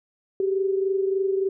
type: tone pair together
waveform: sine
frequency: 384.9 / 408.3 Hz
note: G4 / G#4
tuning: -32 / -29 cents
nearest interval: minor second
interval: 103 cents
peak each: -21 / -29 dBFS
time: 0.4-1.49 s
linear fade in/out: 2 ms
effects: none